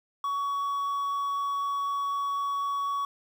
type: tone with quantisation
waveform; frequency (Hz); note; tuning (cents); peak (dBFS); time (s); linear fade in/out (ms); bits
triangle; 1124; C#6; +24; -25; 0.24-3.05; 2; 9
effects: none